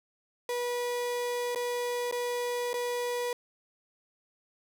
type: tone with dropouts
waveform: 35% pulse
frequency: 486.3 Hz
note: B4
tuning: 27 cents flat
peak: -28 dBFS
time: 0.49-3.33 s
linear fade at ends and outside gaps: 2 ms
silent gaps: 1.549-1.558 / 2.113-2.124 / 2.732-2.74 s
effects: none